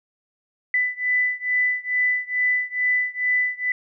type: beating tone pair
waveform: sine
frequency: 1993 / 1995.3 Hz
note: B6 / B6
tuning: +15 / +17 cents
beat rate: 2.3 Hz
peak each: -22 / -23 dBFS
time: 0.74-3.72 s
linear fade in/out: 2 ms
effects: none